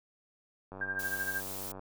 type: click train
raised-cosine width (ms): 1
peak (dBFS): -31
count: 104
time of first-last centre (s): 0.72-1.794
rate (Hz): 95.9
type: tone with tremolo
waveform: sine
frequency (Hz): 1593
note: G6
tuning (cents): +27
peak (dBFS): -29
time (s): 0.81-1.41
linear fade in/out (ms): 2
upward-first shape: triangle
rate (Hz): 13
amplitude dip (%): 85
type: noise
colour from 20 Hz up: blue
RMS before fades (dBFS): -41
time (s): 0.99-1.72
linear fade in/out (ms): 5
effects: none